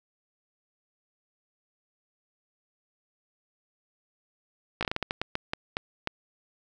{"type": "slowing click train", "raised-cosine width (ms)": 0.3, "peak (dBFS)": -12, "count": 13, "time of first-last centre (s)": [4.81, 6.074], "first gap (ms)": 17, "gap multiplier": 1.3, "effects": []}